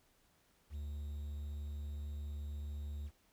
triangle tone with quantisation, 73.2 Hz, D2, 5 cents flat, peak -38 dBFS, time 0.7-3.11 s, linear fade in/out 50 ms, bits 11, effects pink hiss -72 dBFS RMS until 3.32 s

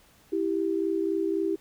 sine tone pair together, 328.2 / 392 Hz, E4 / G4, -8 / 0 cents, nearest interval minor third, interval 308 cents, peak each -27 dBFS, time 0.32-1.56 s, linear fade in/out 10 ms, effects pink hiss -59 dBFS RMS until 1.6 s

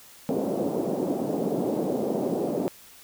pink band-pass noise, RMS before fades -27 dBFS, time 0.29-2.68 s, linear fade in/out 0 ms, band 200 to 610 Hz, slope 24 dB/octave, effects white hiss -50 dBFS RMS until 3.03 s

